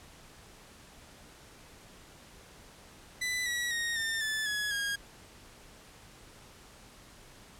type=tone with pitch steps; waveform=sawtooth; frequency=1995 / 1929.3 / 1865.7 / 1804.2 / 1744.8 / 1687.3 / 1631.7 Hz; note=B6 / B6 / A#6 / A6 / A6 / G#6 / G#6; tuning=+17 / -41 / +1 / +43 / -15 / +27 / -31 cents; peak=-27 dBFS; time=3.21-4.96 s; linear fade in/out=10 ms; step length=250 ms; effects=pink hiss -54 dBFS RMS until 7.59 s + low-pass 11000 Hz 12 dB/octave